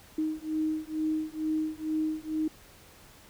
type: beating tone pair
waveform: sine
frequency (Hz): 311.1 / 313.3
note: D#4 / D#4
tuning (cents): 0 / +12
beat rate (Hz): 2.2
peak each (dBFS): -31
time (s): 0.18-2.48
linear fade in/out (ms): 5
effects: pink hiss -54 dBFS RMS until 3.29 s